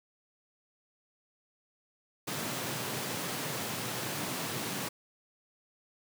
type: high-pass noise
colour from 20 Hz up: pink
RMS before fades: -36 dBFS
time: 2.27-4.89 s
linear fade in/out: 10 ms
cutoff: 110 Hz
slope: 48 dB/octave
effects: none